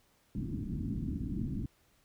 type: low-pass noise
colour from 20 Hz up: white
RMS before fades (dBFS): -36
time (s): 0.35-1.66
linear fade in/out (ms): 2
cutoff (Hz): 290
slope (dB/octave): 48
effects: pink hiss -69 dBFS RMS until 2.04 s